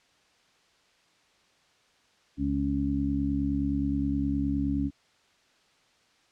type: harmonic tone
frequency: 69.6 Hz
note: C#2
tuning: 8 cents sharp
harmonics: 1 / 2 / 3 / 4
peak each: -32 / -35 / -33 / -27 dBFS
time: 2.37-4.91 s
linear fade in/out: 50 ms
effects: white hiss -64 dBFS RMS until 6.31 s + low-pass 5000 Hz 12 dB/octave